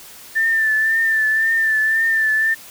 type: tone with vibrato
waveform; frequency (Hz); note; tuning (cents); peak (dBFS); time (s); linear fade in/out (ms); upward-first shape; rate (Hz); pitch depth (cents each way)
sine; 1778; A6; +18; -14; 0.35-2.55; 20; triangle; 1.9; 43
effects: white hiss -40 dBFS RMS until 2.7 s